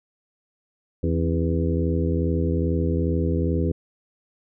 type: harmonic tone with a mistuned harmonic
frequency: 82.41 Hz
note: E2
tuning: in tune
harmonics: 1 / 2 / 3 / 4 / 5 / 6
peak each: -23 / -26 / -28 / -29 / -30 / -31 dBFS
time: 1.03-3.72 s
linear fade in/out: 5 ms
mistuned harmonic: 3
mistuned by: +74 cents
effects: none